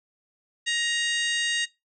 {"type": "harmonic tone with a mistuned harmonic", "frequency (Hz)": 940, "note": "A#5", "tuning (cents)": 14, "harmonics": [2, 3, 4, 5, 6, 7, 8, 9], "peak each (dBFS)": [-28, -29, -29, -38, -44, -35, -42, -38], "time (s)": [0.66, 1.66], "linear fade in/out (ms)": 20, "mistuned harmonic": 7, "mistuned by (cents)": -22, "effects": ["noise-tail reverb RT60 0.2 s tail -19 dB re dry"]}